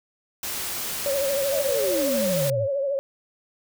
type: noise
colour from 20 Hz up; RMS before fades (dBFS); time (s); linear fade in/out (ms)
white; -30; 0.43-2.5; 2
type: tone with vibrato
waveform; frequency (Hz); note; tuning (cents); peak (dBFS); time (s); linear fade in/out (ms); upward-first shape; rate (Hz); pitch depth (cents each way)
sine; 554.4; C#5; 0; -22; 1.06-2.99; 0; triangle; 13; 73
type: exponential sweep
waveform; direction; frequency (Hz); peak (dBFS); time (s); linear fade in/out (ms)
sine; down; 698.5 to 99; -26; 1.51-2.68; 50
effects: none